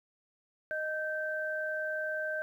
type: tone pair together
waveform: sine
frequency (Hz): 620 / 1557.3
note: D#5 / G6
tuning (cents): -6 / -12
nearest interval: octave + major third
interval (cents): 1594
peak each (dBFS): -35 / -34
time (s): 0.71-2.42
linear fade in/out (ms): 0
effects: 11-bit